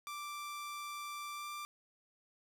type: tone with pitch glide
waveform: sawtooth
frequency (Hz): 1174.7 to 1182.2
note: D6 to D6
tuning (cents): 0 to +11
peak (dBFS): -38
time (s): 0.07-1.65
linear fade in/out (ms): 0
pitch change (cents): +11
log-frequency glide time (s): 1.34-1.47
effects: none